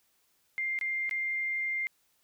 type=tone with dropouts; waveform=sine; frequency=2104 Hz; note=C7; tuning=9 cents sharp; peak=-29 dBFS; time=0.58-1.87 s; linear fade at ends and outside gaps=0 ms; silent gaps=0.789-0.812 / 1.094-1.111 s; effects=white hiss -71 dBFS RMS until 2.23 s